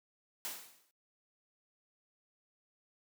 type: noise with exponential decay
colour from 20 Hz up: white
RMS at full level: -38 dBFS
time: 0.45-0.91 s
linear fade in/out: 0 ms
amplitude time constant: 100 ms
effects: noise-tail reverb RT60 0.1 s tail -18 dB re dry + high-pass 200 Hz 12 dB/octave